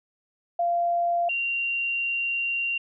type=tone pair in turn; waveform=sine; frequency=691 / 2764 Hz; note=F5 / F7; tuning=-19 / -19 cents; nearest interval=2 octaves; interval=2400 cents; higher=second; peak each=-21 / -24 dBFS; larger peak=first; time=0.59-1.29 / 1.29-2.78 s; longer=second; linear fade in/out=5 ms; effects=none